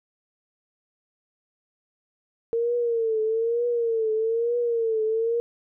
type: tone with vibrato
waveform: sine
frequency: 457.9 Hz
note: A#4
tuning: 31 cents flat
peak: -21 dBFS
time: 2.53-5.4 s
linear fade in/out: 0 ms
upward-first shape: triangle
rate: 1.1 Hz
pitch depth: 96 cents each way
effects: none